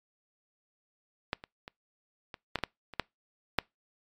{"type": "clicks", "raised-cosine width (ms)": 0.3, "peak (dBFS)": [-13, -27, -26, -24, -12, -24, -12, -28, -10, -7], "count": 10, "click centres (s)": [1.331, 1.439, 1.679, 2.342, 2.557, 2.588, 2.637, 2.937, 2.997, 3.587], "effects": ["noise-tail reverb RT60 0.2 s tail -26 dB re dry", "MP3 96 kbps"]}